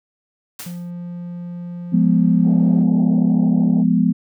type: noise with exponential decay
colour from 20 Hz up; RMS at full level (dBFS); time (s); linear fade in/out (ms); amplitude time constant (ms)
white; -29; 0.59-0.91; 5; 68
type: tone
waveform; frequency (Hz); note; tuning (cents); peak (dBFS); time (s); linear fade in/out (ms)
triangle; 174.61; F3; 0; -25; 0.66-2.83; 5
type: chord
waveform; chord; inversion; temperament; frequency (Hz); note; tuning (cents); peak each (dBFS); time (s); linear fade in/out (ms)
sine; F diminished; none; equal; 174.61 / 207.7 / 246.9; F3 / Ab3 / Cb4; 0 / 0 / 0; -17; 1.92-4.13; 20
type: band-pass noise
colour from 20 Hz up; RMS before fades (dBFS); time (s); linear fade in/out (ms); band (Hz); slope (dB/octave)
pink; -35; 2.43-3.85; 50; 280 to 850; 96
effects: none